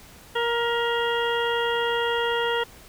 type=harmonic tone with a mistuned harmonic; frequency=469.2 Hz; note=A#4; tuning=11 cents sharp; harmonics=1 / 2 / 3 / 4 / 6 / 7; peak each=-25 / -28 / -30 / -31 / -33 / -33 dBFS; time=0.35-2.64 s; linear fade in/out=10 ms; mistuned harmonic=4; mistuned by=+20 cents; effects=pink hiss -48 dBFS RMS until 2.88 s